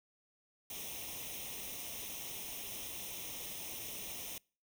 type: noise with comb filter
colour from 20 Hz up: white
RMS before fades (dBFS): -44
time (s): 0.7-4.38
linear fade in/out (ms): 2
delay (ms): 0.33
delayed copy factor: +0.75
effects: noise-tail reverb RT60 0.4 s tail -26 dB re dry